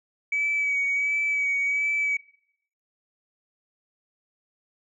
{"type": "tone with vibrato", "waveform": "sine", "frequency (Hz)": 2278, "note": "C#7", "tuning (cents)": 47, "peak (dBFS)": -21, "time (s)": [0.32, 2.17], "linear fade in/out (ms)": 5, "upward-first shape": "sine", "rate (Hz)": 1.4, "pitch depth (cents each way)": 26, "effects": ["noise-tail reverb RT60 0.7 s tail -22 dB re dry", "tanh soft clip ceiling -18 dBFS"]}